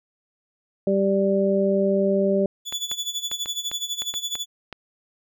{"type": "harmonic tone", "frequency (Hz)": 196, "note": "G3", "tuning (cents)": 0, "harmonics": [1, 2, 3], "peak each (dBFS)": [-22, -22, -22], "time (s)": [0.87, 2.46], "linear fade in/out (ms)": 2}
{"type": "tone with tremolo", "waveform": "30% pulse", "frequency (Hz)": 3447, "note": "A7", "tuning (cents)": -36, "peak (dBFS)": -21, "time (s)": [2.65, 4.46], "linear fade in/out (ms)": 50, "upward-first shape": "sine", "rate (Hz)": 12, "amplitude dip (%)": 80}
{"type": "clicks", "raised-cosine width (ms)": 0.3, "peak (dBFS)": -18, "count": 9, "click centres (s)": [2.725, 2.915, 3.315, 3.459, 3.715, 4.02, 4.14, 4.354, 4.727]}
{"effects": []}